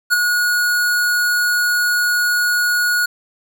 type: tone with ADSR envelope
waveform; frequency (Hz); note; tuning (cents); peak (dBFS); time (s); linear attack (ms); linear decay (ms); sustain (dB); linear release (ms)
square; 1451; F#6; -34; -10; 0.1-3.06; 31; 15; -5; 7
effects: 8-bit